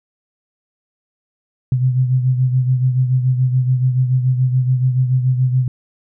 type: beating tone pair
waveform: sine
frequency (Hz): 127.1 / 134.1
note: C3 / C3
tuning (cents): -50 / +43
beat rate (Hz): 7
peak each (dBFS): -13 / -21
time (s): 1.72-5.68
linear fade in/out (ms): 2
effects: none